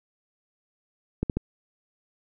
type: clicks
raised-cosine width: 3 ms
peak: -12 dBFS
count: 3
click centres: 1.23 / 1.298 / 1.37 s
effects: none